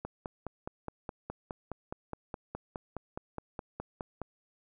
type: click train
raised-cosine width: 1 ms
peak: -23 dBFS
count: 21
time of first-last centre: 0.05-4.217 s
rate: 4.8 Hz
effects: none